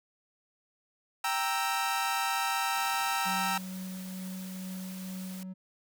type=chord; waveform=sawtooth; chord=E diminished; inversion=first; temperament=equal; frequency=784 / 932.3 / 1318.5 Hz; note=G5 / Bb5 / E6; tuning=0 / 0 / 0 cents; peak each=-29 dBFS; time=1.24-3.58 s; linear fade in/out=5 ms
type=noise; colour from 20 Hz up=white; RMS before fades=-48 dBFS; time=2.75-5.43 s; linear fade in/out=0 ms
type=tone with tremolo; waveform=triangle; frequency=186.7 Hz; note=F#3; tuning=16 cents sharp; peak=-34 dBFS; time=3.25-5.54 s; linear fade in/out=20 ms; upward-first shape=triangle; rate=2.2 Hz; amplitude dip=25%
effects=none